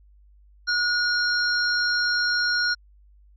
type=tone cluster; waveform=sine; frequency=1449 / 4204 / 5530 Hz; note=F#6 / C8 / F8; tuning=-37 / +7 / -18 cents; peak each=-22 / -27 / -28 dBFS; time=0.67-2.75 s; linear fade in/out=20 ms; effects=added 50 Hz sine -51 dBFS peak until 3.36 s